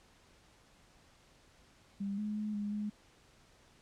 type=tone with pitch steps; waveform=sine; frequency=199.1 / 210.7 / 212 / 206.1 / 209.2 Hz; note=G3 / G#3 / G#3 / G#3 / G#3; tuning=+27 / +25 / +36 / -13 / +13 cents; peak=-34 dBFS; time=2-2.9 s; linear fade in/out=10 ms; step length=180 ms; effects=pink hiss -64 dBFS RMS until 3.81 s + low-pass 8000 Hz 12 dB/octave